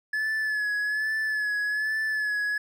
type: tone with vibrato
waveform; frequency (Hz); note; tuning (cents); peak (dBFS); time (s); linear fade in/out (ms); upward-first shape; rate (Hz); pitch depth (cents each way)
triangle; 1715; A6; -45; -23; 0.13-2.58; 5; sine; 1.2; 40
effects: none